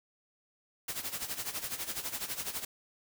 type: noise with tremolo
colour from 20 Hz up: white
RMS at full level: -35 dBFS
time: 0.88-2.65 s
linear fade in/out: 5 ms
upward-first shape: sine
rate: 12 Hz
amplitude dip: 75%
effects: none